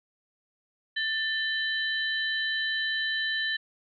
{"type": "tone cluster", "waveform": "sine", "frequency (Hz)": [1775, 3074, 3969], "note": ["A6", "G7", "B7"], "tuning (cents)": [15, -35, 8], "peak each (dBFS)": [-28, -33, -34], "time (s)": [0.96, 3.57], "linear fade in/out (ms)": 10, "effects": []}